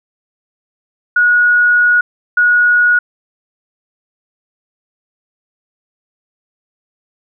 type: tone bursts at uneven times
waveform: sine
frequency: 1454 Hz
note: F#6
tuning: 31 cents flat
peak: -7 dBFS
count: 2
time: 1.16-2.01 / 2.37-2.99 s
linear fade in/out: 5 ms
effects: none